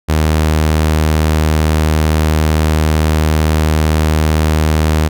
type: tone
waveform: sawtooth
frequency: 77.78 Hz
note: D#2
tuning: in tune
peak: -6 dBFS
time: 0.08-5.09 s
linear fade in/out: 20 ms
effects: none